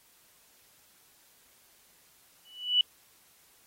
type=tone with exponential growth; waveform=sine; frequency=2960 Hz; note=F#7; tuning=in tune; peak=-17 dBFS; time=2.45-2.81 s; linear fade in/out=2 ms; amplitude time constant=77 ms; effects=white hiss -62 dBFS RMS until 3.66 s + AAC 48 kbps